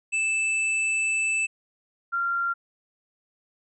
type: tone pair in turn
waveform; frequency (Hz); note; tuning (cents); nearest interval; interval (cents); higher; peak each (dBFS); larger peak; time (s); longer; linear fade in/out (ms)
square / sine; 2635 / 1383.4; E7 / F6; -1 / -17; major seventh; 1116; first; -23; neither; 0.12-1.47 / 2.12-2.54; first; 20
effects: resampled to 22050 Hz